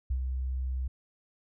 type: tone with ADSR envelope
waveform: sine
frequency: 64.4 Hz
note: C2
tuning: 27 cents flat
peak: -25 dBFS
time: 0.1-0.88 s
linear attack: 8 ms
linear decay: 77 ms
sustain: -4 dB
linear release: 8 ms
effects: none